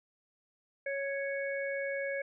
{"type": "harmonic tone", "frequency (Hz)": 554.4, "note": "C#5", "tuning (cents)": 0, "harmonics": [1, 3, 4], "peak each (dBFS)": [-34, -39, -40], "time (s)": [0.86, 2.22], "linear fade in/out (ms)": 5, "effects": []}